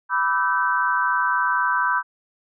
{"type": "chord", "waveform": "sine", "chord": "E minor seventh", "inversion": "second", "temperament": "equal with one note detuned", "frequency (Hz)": [987.8, 1174.7, 1318.5, 1541], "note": ["B5", "D6", "E6", "G6"], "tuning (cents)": [0, 0, 0, -30], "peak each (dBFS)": [-22, -26, -27, -22], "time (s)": [0.09, 2.03], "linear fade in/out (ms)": 50, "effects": []}